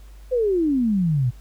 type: exponential sweep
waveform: sine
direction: down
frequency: 523.3 to 116.54 Hz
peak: -17 dBFS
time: 0.31-1.31 s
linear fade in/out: 20 ms
effects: added 50 Hz sine -40 dBFS peak until 1.4 s + pink hiss -56 dBFS RMS until 1.4 s